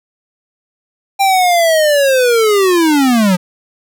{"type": "linear sweep", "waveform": "square", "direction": "down", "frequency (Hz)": [796, 173.7], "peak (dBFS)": -9, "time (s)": [1.19, 3.37], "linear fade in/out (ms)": 20, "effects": []}